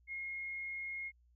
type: tone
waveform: sine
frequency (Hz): 2150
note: C7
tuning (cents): +47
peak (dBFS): -39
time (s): 0.07-1.12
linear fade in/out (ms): 50
effects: added 60 Hz sine -65 dBFS peak until 1.35 s